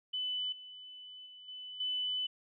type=tone with level steps; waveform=sine; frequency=3001 Hz; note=F#7; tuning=24 cents sharp; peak=-33 / -47 / -50 / -43 / -32 dBFS; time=0.13-2.27 s; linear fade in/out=10 ms; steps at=0.52 / 1.26 / 1.48 / 1.8 s; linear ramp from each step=5 ms; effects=none